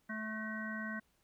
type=harmonic tone with a mistuned harmonic; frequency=217.9 Hz; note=A3; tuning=17 cents flat; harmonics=1 / 3 / 5 / 7 / 9; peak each=-41 / -50 / -49 / -43 / -45 dBFS; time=0.09-1 s; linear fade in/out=10 ms; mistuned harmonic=9; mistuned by=-57 cents; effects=pink hiss -75 dBFS RMS until 1.23 s